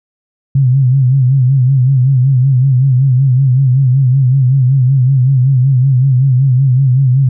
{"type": "tone with vibrato", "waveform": "sine", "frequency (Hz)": 131.1, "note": "C3", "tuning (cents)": 4, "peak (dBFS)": -6, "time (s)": [0.55, 7.29], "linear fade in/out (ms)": 5, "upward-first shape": "sine", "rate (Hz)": 5.3, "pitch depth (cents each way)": 100, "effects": []}